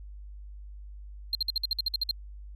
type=tone bursts; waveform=triangle; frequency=4186 Hz; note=C8; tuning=in tune; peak=-23 dBFS; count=11; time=1.33-2.111 s; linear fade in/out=2 ms; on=21 ms; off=55 ms; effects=added 50 Hz sine -41 dBFS peak until 2.55 s